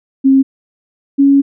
sine tone pair in turn, 268.7 / 278 Hz, C4 / C#4, +46 / +5 cents, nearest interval minor second, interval 59 cents, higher second, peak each -5 dBFS, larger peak neither, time 0.24-0.43 / 1.18-1.42 s, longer second, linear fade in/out 20 ms, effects none

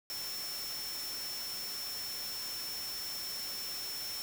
sine tone in noise, 5400 Hz, E8, 41 cents sharp, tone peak -39 dBFS, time 0.1-4.22 s, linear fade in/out 0 ms, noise white, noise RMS -43 dBFS, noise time 0.1-4.22 s, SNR +1 dB, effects none

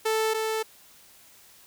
sawtooth tone pair in turn, 440 / 440 Hz, A4 / A4, 0 / 0 cents, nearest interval unison, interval 0 cents, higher neither, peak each -19 / -22 dBFS, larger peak first, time 0.05-0.34 / 0.34-0.63 s, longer neither, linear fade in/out 10 ms, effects white hiss -54 dBFS RMS until 1.66 s

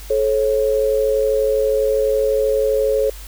sine tone pair together, 431.8 / 544 Hz, A4 / C#5, -33 / -33 cents, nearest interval major third, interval 400 cents, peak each -17 / -17 dBFS, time 0.1-3.1 s, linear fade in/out 5 ms, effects added 50 Hz sine -33 dBFS peak until 3.27 s + white hiss -40 dBFS RMS until 3.27 s

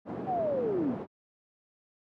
pink band-pass noise, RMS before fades -37 dBFS, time 0.05-1.07 s, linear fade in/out 50 ms, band 170 to 590 Hz, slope 12 dB/octave
sine linear sweep, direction down, 784 to 209.7 Hz, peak -27 dBFS, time 0.26-0.95 s, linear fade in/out 50 ms
effects high-pass 100 Hz 12 dB/octave

